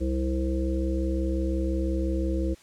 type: harmonic tone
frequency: 65.7 Hz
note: C2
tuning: 8 cents sharp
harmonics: 1 / 3 / 5 / 7 / 8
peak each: -26 / -34 / -29 / -40 / -35 dBFS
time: 0-2.55 s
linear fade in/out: 20 ms
effects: white hiss -55 dBFS RMS until 2.62 s + low-pass 8000 Hz 12 dB/octave